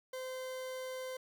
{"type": "tone", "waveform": "40% pulse", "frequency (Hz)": 516, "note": "C5", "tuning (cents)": -24, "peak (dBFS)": -39, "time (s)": [0.13, 1.17], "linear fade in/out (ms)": 5, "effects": ["11-bit"]}